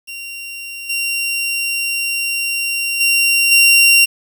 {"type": "tone with level steps", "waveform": "sawtooth", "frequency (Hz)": 2760, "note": "F7", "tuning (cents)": -21, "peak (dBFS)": [-24, -14, -8, -4], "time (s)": [0.07, 4.06], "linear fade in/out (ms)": 20, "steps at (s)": [0.89, 3, 3.51], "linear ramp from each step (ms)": 10, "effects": ["7-bit"]}